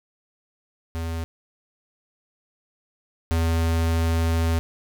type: tone pair in turn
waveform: square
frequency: 82.41 / 82.41 Hz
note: E2 / E2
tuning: 0 / 0 cents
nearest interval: unison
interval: 0 cents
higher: neither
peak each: -27 / -20 dBFS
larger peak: second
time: 0.95-1.24 / 3.31-4.59 s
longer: second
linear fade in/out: 0 ms
effects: none